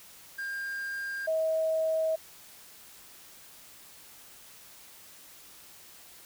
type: tone pair in turn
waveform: triangle / sine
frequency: 1602 / 639.4 Hz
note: G6 / D#5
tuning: +37 / +47 cents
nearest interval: octave + major third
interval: 1590 cents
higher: first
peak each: -31 / -25 dBFS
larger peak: second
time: 0.38-1.27 / 1.27-2.16 s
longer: neither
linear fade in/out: 10 ms
effects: white hiss -52 dBFS RMS until 6.25 s